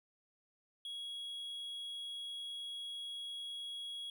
triangle tone, 3323 Hz, G#7, in tune, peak -40 dBFS, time 0.85-4.1 s, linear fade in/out 2 ms, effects none

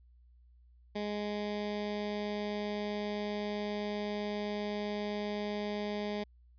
15% pulse tone with notch filter, 207.7 Hz, G#3, in tune, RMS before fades -36 dBFS, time 0.95-6.24 s, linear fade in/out 10 ms, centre 1300 Hz, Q 1.3, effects added 60 Hz sine -58 dBFS peak until 6.58 s + resampled to 11025 Hz

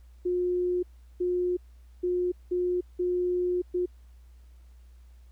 sine tone bursts at uneven times, 358.2 Hz, F4, 44 cents sharp, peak -24 dBFS, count 6, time 0.25-0.83 / 1.2-1.57 / 2.03-2.32 / 2.51-2.81 / 2.99-3.62 / 3.74-3.86 s, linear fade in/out 10 ms, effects added 60 Hz sine -49 dBFS peak until 5.31 s + pink hiss -69 dBFS RMS until 5.31 s

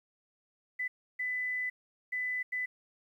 sine tone bursts at uneven times, 2000 Hz, B6, 21 cents sharp, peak -31 dBFS, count 4, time 0.79-0.88 / 1.19-1.7 / 2.12-2.43 / 2.52-2.66 s, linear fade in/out 10 ms, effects 11-bit

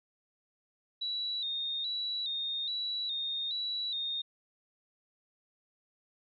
sine tone with vibrato, 3800 Hz, A#7, 33 cents sharp, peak -32 dBFS, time 1.01-4.22 s, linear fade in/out 10 ms, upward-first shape square, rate 1.2 Hz, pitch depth 56 cents each way, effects none

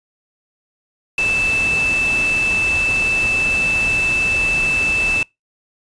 sine tone in noise, 2637 Hz, E7, in tune, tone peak -15 dBFS, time 1.18-5.23 s, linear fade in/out 2 ms, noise pink, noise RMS -27 dBFS, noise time 1.18-5.23 s, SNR +9 dB, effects noise-tail reverb RT60 0.2 s tail -26 dB re dry + resampled to 22050 Hz

